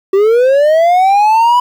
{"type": "linear sweep", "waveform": "triangle", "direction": "up", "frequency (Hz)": [379.3, 992], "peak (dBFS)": -4, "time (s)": [0.13, 1.6], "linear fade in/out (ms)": 5, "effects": ["7-bit"]}